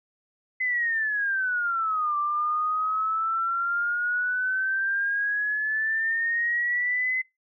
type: exponential two-way sweep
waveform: sine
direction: down then up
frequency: 2046 to 1174.7 to 2046 Hz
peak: -23 dBFS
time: 0.6-7.22 s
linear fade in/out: 10 ms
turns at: 2.17 s
effects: noise-tail reverb RT60 0.2 s tail -23 dB re dry